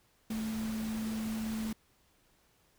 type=tone in noise; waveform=sine; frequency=220 Hz; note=A3; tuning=in tune; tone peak=-33 dBFS; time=0.3-1.73 s; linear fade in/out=5 ms; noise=pink; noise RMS=-45 dBFS; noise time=0.3-1.73 s; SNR=+9 dB; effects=pink hiss -69 dBFS RMS until 2.78 s